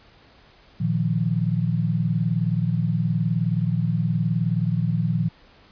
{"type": "chord", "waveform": "sine", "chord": "Bb suspended fourth", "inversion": "none", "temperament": "equal", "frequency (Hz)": [116.54, 155.56, 174.61], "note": ["Bb2", "Eb3", "F3"], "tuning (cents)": [0, 0, 0], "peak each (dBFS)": -24, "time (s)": [0.8, 5.29], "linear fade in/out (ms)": 10, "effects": ["pink hiss -53 dBFS RMS until 5.71 s", "resampled to 11025 Hz"]}